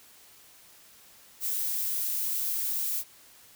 violet noise, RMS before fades -30 dBFS, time 1.4-3.04 s, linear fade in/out 50 ms, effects white hiss -55 dBFS RMS until 3.55 s

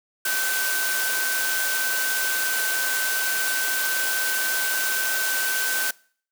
sine tone in noise, 1533 Hz, G6, 39 cents flat, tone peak -25 dBFS, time 0.25-5.91 s, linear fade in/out 5 ms, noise white, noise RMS -26 dBFS, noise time 0.25-5.91 s, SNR -2 dB, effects noise-tail reverb RT60 0.5 s tail -23 dB re dry + high-pass 400 Hz 12 dB/octave

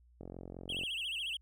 click train, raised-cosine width 2 ms, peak -32 dBFS, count 29, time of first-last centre 0.21-0.835 s, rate 44.8 Hz
triangle tone with vibrato, 2960 Hz, F#7, in tune, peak -34 dBFS, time 0.69-1.37 s, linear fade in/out 5 ms, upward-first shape sine, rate 14 Hz, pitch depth 200 cents each way
effects added 60 Hz sine -61 dBFS peak until 1.41 s

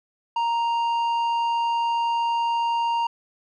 sine tone with tanh clipping, 932.3 Hz, A#5, in tune, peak -22 dBFS, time 0.36-3.07 s, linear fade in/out 5 ms, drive 8 dB, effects none

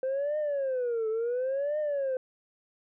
sine tone with vibrato, 516 Hz, C5, 24 cents flat, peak -25 dBFS, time 0.03-2.17 s, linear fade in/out 2 ms, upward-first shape triangle, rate 0.71 Hz, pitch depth 300 cents each way, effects tanh soft clip ceiling -25 dBFS

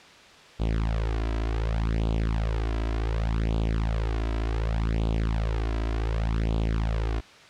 sawtooth tone with flanger, 55 Hz, A1, in tune, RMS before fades -26 dBFS, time 0.59-7.21 s, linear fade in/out 20 ms, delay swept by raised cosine 0.26 to 3.06 ms, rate 0.67 Hz, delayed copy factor +1, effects white hiss -49 dBFS RMS until 7.49 s + low-pass 4000 Hz 12 dB/octave

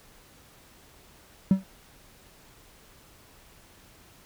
triangle tone with exponential decay, 191.3 Hz, G3, 42 cents flat, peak -10 dBFS, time 1.51-1.64 s, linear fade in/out 2 ms, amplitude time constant 28 ms, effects tanh soft clip ceiling -9 dBFS + pink hiss -55 dBFS RMS until 4.25 s

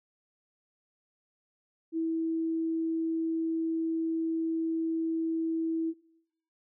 sine tone, 325.8 Hz, E4, 20 cents flat, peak -27 dBFS, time 1.92-5.94 s, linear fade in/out 50 ms, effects noise-tail reverb RT60 0.8 s tail -20 dB re dry

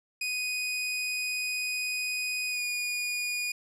sawtooth tone with pitch glide, 2489 to 2450 Hz, D#7 to D#7, 0 to -27 cents, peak -26 dBFS, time 0.21-3.52 s, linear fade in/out 5 ms, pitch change -27 cents, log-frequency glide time 2.49-2.62 s, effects low-pass 12000 Hz 12 dB/octave

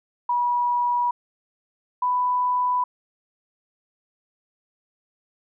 sine tone pair in turn, 970 / 992.7 Hz, B5 / B5, -31 / +9 cents, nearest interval unison, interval 40 cents, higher second, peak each -19 dBFS, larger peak neither, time 0.29-1.11 / 2.02-2.84 s, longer neither, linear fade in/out 5 ms, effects none

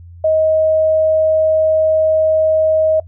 sine tone, 630 Hz, D#5, 21 cents sharp, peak -10 dBFS, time 0.24-3 s, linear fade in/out 5 ms, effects noise-tail reverb RT60 0.1 s tail -21 dB re dry + added 86 Hz sine -34 dBFS peak until 3.07 s

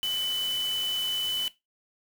sine tone in noise, 3000 Hz, F#7, 23 cents sharp, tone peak -26 dBFS, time 0.03-1.48 s, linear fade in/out 0 ms, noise white, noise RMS -39 dBFS, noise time 0.03-1.48 s, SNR +10 dB, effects noise-tail reverb RT60 0.2 s tail -17 dB re dry

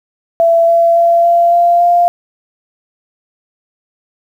sine tone with pitch steps, 670 / 675.4 / 680.9 / 686.5 / 692 / 697.6 Hz, E5 / E5 / F5 / F5 / F5 / F5, +28 / +42 / -44 / -30 / -16 / -2 cents, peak -6 dBFS, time 0.4-2.08 s, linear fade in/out 0 ms, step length 280 ms, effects 7-bit

